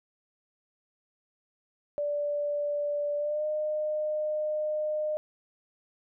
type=tone with pitch glide; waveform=sine; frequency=584 to 609.9 Hz; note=D5 to D#5; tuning=-10 to -35 cents; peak=-27 dBFS; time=1.98-5.17 s; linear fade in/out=0 ms; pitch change=+75 cents; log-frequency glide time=3.17-3.45 s; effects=none